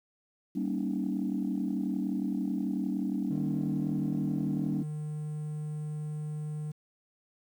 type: chord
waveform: sine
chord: Eb dominant seventh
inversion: first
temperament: just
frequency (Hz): 194.45 / 233.3 / 280 / 311.1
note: G3 / Bb3 / Db4 / Eb4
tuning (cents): -14 / +2 / +18 / 0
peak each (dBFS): -32 / -34 / -33 / -36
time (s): 0.55-4.83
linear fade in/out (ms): 10
type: tone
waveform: triangle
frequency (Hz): 151.8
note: D#3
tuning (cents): -42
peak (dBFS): -31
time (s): 3.3-6.72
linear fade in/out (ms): 10
effects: tanh soft clip ceiling -21 dBFS + 10-bit